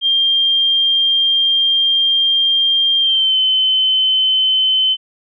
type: tone with pitch glide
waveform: sine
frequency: 3194 to 3060 Hz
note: G7 to G7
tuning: +32 to -42 cents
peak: -11 dBFS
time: 0.01-4.97 s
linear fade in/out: 50 ms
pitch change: -74 cents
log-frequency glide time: 2.99-3.37 s
effects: none